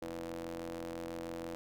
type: ring-modulated tone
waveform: sawtooth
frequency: 86.1 Hz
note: F2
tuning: 24 cents flat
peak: -33 dBFS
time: 0.02-1.55 s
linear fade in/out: 0 ms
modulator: 411 Hz
effects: none